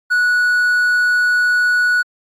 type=tone; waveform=triangle; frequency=1469 Hz; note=F#6; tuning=13 cents flat; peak=-10 dBFS; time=0.1-2.03 s; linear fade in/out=20 ms; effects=AAC 64 kbps